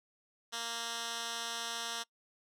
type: tone with band-pass filter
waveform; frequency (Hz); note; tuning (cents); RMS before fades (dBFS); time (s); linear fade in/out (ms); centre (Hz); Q
10% pulse; 232.1; A#3; -7; -39; 0.52-2.04; 20; 4700; 0.91
effects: noise-tail reverb RT60 0.1 s tail -24 dB re dry